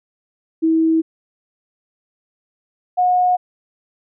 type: tone pair in turn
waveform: sine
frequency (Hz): 323 / 725.1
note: E4 / F#5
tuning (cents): -35 / -35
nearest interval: octave + major second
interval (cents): 1400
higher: second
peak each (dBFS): -12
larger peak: neither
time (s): 0.62-1.02 / 2.97-3.37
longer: neither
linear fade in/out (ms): 20
effects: none